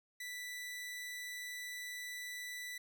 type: tone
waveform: sawtooth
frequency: 1975.5 Hz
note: B6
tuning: in tune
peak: -39 dBFS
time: 0.2-2.78 s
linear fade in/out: 5 ms
effects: none